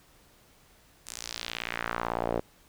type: tone with band-pass filter sweep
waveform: sawtooth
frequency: 58.1 Hz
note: A#1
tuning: 5 cents flat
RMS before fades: -34 dBFS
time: 1.06-2.41 s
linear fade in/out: 20 ms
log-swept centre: 8600 to 480 Hz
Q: 1.8
effects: pink hiss -60 dBFS RMS until 2.68 s